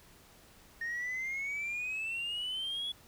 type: exponential sweep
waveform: sine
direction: up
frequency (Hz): 1838 to 3404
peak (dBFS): -32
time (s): 0.81-2.92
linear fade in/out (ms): 5
effects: tanh soft clip ceiling -32 dBFS + pink hiss -59 dBFS RMS until 3.07 s